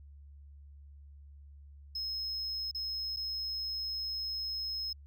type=tone with dropouts; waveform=triangle; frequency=5160 Hz; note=E8; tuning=38 cents flat; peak=-33 dBFS; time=1.95-4.93 s; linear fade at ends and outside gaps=5 ms; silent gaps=2.713-2.747 / 3.163-3.169 s; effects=added 71 Hz sine -50 dBFS peak until 5.06 s